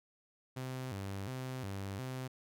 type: tone with vibrato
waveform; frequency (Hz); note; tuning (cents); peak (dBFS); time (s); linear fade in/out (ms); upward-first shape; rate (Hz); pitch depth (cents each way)
sawtooth; 112.6; A2; +40; -35; 0.56-2.28; 10; square; 1.4; 240
effects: none